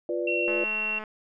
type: chord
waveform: sine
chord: B diminished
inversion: second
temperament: equal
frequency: 349.2 / 493.9 / 587.3 Hz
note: F4 / B4 / D5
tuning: 0 / 0 / 0 cents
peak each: -29 / -31 / -31 dBFS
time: 0.09-0.64 s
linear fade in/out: 2 ms
type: tone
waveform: sine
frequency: 2728 Hz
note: F7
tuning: 41 cents flat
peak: -26 dBFS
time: 0.27-0.99 s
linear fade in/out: 5 ms
type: click train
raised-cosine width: 0.5 ms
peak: -24 dBFS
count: 121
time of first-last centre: 0.48-1.038 s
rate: 215 Hz
effects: none